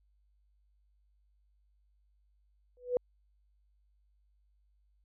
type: tone with exponential growth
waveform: sine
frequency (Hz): 493.9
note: B4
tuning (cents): 0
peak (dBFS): -22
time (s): 2.77-2.97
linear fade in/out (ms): 1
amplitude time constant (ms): 42
effects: added 50 Hz sine -67 dBFS peak until 5.04 s